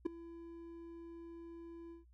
triangle tone with ADSR envelope, 335.7 Hz, E4, 32 cents sharp, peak -26 dBFS, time 0.05-2.05 s, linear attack 13 ms, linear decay 5 ms, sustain -20 dB, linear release 140 ms, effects noise-tail reverb RT60 0.1 s tail -21 dB re dry + added 60 Hz sine -61 dBFS peak until 2.13 s

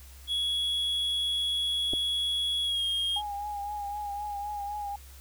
triangle tone with pitch glide, 3353 to 3241 Hz, G#7 to G#7, +16 to -43 cents, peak -25 dBFS, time 0.27-3.22 s, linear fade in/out 50 ms, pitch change -59 cents, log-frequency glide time 2.63-2.84 s
clicks, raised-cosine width 2 ms, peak -22 dBFS, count 2, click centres 1.934 / 1.937 s
sine tone with vibrato, 821 Hz, G#5, 20 cents flat, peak -32 dBFS, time 3.16-4.96 s, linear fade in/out 5 ms, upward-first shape triangle, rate 3.9 Hz, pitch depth 41 cents each way
effects added 67 Hz sine -47 dBFS peak until 5.2 s + white hiss -54 dBFS RMS until 5.2 s

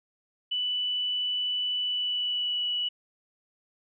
sine tone with pitch glide, 2976 to 2945 Hz, F#7 to F#7, +9 to -9 cents, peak -26 dBFS, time 0.51-2.89 s, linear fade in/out 10 ms, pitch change -18 cents, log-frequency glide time 1.79-2.65 s, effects none

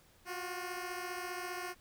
10% pulse beating tone pair, 355.8 / 370.8 Hz, F4 / F#4, +32 / +4 cents, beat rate 15 Hz, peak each -32 / -36 dBFS, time 0.25-1.75 s, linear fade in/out 50 ms, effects pink hiss -65 dBFS RMS until 1.8 s

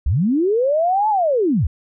sine linear two-way sweep, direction up then down, 51.7 to 880 to 51.7 Hz, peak -14 dBFS, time 0.06-1.67 s, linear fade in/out 5 ms, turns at 1.09 s, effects none

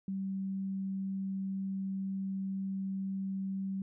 sine tone, 193 Hz, G3, 27 cents flat, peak -33 dBFS, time 0.08-3.82 s, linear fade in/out 2 ms, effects none

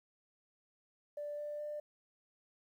sine tone with pitch steps, 587.3 / 591.4 / 595.5 Hz, D5 / D5 / D5, 0 / +12 / +24 cents, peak -38 dBFS, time 1.17-1.8 s, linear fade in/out 5 ms, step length 210 ms, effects tanh soft clip ceiling -34 dBFS + 12-bit

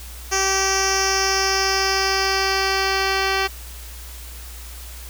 10% pulse tone with low-pass filter sweep, 386.6 Hz, G4, 24 cents flat, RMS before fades -20 dBFS, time 0.31-3.48 s, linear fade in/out 20 ms, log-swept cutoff 6300 to 4100 Hz, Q 4.6, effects added 60 Hz sine -35 dBFS peak until 5.09 s + white hiss -40 dBFS RMS until 5.09 s

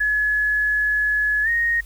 sine tone with pitch glide, 1700 to 1864.6 Hz, G#6 to A#6, +40 to 0 cents, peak -17 dBFS, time 0-1.81 s, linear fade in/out 10 ms, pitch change +160 cents, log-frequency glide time 1.43-1.49 s, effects added 50 Hz sine -37 dBFS peak until 1.85 s + white hiss -52 dBFS RMS until 1.85 s

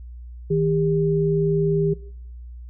sine tone pair together, 158.74 / 400 Hz, D#3 / G4, +35 / +35 cents, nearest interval octave + major third, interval 1600 cents, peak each -20 dBFS, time 0.5-1.94 s, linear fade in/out 10 ms, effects noise-tail reverb RT60 0.7 s tail -20 dB re dry + added 60 Hz sine -35 dBFS peak until 2.69 s

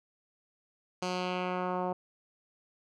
10% pulse tone with low-pass filter sweep, 181.7 Hz, F#3, 31 cents flat, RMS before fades -33 dBFS, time 1.02-1.93 s, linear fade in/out 5 ms, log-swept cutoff 6100 to 790 Hz, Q 1.5, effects none

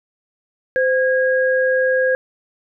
sine tone pair together, 516.3 / 1639 Hz, C5 / G#6, -23 / -23 cents, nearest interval octave + minor sixth, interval 2000 cents, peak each -15 / -19 dBFS, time 0.76-2.15 s, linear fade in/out 0 ms, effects none

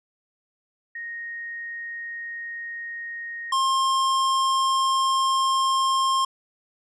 sine / square tone pair in turn, 1864.7 / 1064.7 Hz, A#6 / C6, 0 / +30 cents, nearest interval minor seventh, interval 970 cents, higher first, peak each -31 / -20 dBFS, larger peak second, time 0.95-3.52 / 3.52-6.25 s, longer second, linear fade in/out 5 ms, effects resampled to 22050 Hz

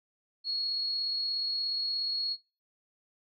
sine tone with amplitude modulation, 4325 Hz, C#8, 43 cents flat, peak -28 dBFS, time 0.44-2.37 s, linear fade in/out 50 ms, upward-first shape sine, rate 36.9 Hz, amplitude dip 25%, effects noise-tail reverb RT60 0.3 s tail -23 dB re dry

